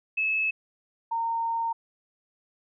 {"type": "tone pair in turn", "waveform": "sine", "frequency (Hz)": [2597, 918.2], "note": ["E7", "A#5"], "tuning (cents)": [-26, -26], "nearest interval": "octave + tritone", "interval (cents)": 1800, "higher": "first", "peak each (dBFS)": [-23, -25], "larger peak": "first", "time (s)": [[0.17, 0.51], [1.11, 1.73]], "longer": "second", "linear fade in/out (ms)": 10, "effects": []}